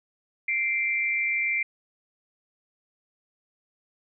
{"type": "tone pair together", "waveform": "sine", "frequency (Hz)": [2093, 2346], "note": ["C7", "D7"], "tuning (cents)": [0, -2], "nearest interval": "major second", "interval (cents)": 198, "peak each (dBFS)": -26, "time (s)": [0.48, 1.63], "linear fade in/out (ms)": 5, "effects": []}